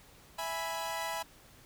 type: chord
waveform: sawtooth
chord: E major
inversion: none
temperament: equal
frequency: 659.3 / 830.6 / 987.8 Hz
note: E5 / G#5 / B5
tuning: 0 / 0 / 0 cents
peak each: -36 / -36 / -34 dBFS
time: 0.38-1.23 s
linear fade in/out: 10 ms
effects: pink hiss -58 dBFS RMS until 1.65 s